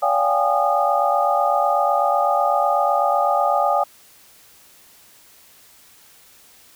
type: tone cluster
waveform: sine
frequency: 574 / 703 / 782 / 830 / 1227 Hz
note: D5 / F5 / G5 / G#5 / D#6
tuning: -40 / +11 / -4 / -1 / -25 cents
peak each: -22 dBFS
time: 0.02-3.84 s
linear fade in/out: 10 ms
effects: white hiss -50 dBFS RMS until 6.75 s